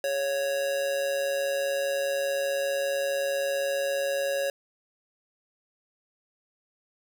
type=tone with amplitude modulation; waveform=square; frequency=554.4 Hz; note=C#5; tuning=in tune; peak=-24 dBFS; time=0.04-4.5 s; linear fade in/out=2 ms; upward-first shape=sine; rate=145 Hz; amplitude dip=50%; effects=none